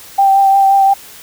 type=tone with vibrato; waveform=sine; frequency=784 Hz; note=G5; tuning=in tune; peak=-6 dBFS; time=0.18-0.94 s; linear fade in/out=10 ms; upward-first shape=triangle; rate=5.7 Hz; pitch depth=20 cents each way; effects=white hiss -36 dBFS RMS until 1.22 s

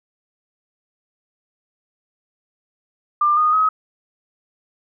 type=tone with pitch steps; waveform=sine; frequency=1193 / 1231.5 / 1271.3 Hz; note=D6 / D#6 / D#6; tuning=+27 / -18 / +37 cents; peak=-13 dBFS; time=3.21-3.69 s; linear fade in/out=5 ms; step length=160 ms; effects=none

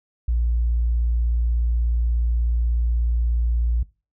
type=tone with tanh clipping; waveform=triangle; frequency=58.27 Hz; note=A#1; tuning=in tune; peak=-18 dBFS; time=0.28-3.83 s; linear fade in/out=5 ms; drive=5 dB; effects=noise-tail reverb RT60 0.3 s tail -20 dB re dry

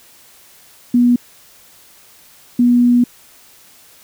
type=tone bursts at uneven times; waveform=sine; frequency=242.9 Hz; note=B3; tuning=29 cents flat; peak=-8 dBFS; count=2; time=0.94-1.16 / 2.59-3.04 s; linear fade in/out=5 ms; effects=white hiss -46 dBFS RMS until 4.03 s

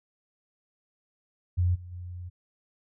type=tone with level steps; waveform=sine; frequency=89 Hz; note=F2; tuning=33 cents sharp; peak=-21 / -40 / -36 dBFS; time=1.57-2.3 s; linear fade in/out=20 ms; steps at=1.74 / 1.91 s; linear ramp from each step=20 ms; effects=none

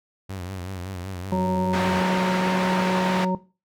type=tone with vibrato; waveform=sawtooth; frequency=92.5 Hz; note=F#2; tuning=in tune; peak=-27 dBFS; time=0.29-2.01 s; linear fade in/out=10 ms; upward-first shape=triangle; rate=5.3 Hz; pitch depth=110 cents each way
type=harmonic tone; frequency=185 Hz; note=F#3; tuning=in tune; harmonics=1 / 2 / 3 / 5; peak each=-21 / -30 / -29 / -28 dBFS; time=1.32-3.35 s; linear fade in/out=2 ms
type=band-pass noise; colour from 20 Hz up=white; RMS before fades=-28 dBFS; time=1.73-3.25 s; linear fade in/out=5 ms; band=120 to 1900 Hz; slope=12 dB/octave
effects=noise-tail reverb RT60 0.3 s tail -17 dB re dry

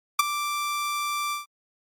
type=tone with ADSR envelope; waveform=sawtooth; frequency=1174.7 Hz; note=D6; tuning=in tune; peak=-9 dBFS; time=0.19-1.46 s; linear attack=5 ms; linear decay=19 ms; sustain=-13 dB; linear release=140 ms; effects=MP3 64 kbps

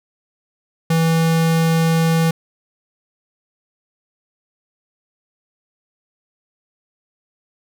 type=tone; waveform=square; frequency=163.7 Hz; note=E3; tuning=12 cents flat; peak=-14 dBFS; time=0.9-2.31 s; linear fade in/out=5 ms; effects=none

